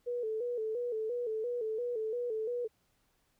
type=tone with vibrato; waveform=sine; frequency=461.1 Hz; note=A#4; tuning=19 cents flat; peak=-32 dBFS; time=0.06-2.68 s; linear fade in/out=20 ms; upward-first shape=square; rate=2.9 Hz; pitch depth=89 cents each way; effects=pink hiss -74 dBFS RMS until 3.39 s